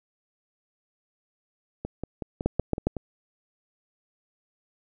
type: two click trains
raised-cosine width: 2 ms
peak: -18 / -9 dBFS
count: 7 / 4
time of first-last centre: 1.85-2.967 / 2.46-2.87 s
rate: 5.37 / 7.32 Hz
effects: none